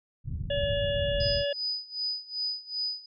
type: low-pass noise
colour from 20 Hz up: white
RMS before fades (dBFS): -33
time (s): 0.24-1.45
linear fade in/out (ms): 50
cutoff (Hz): 140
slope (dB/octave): 24
type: harmonic tone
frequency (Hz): 570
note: C#5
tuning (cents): +48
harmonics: 1 / 3 / 5 / 6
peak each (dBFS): -27 / -38 / -35 / -38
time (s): 0.5-1.53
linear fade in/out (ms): 5
type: tone with tremolo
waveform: sine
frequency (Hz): 4978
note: D#8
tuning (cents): 0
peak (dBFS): -27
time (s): 1.2-3.06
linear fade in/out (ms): 5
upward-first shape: sine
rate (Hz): 2.6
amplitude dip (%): 90
effects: none